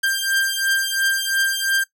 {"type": "beating tone pair", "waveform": "sawtooth", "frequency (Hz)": [1585, 1587.9], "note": ["G6", "G6"], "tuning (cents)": [19, 22], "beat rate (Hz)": 2.9, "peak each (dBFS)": -18, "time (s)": [0.03, 1.84], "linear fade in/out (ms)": 10, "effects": ["noise-tail reverb RT60 0.1 s tail -18 dB re dry"]}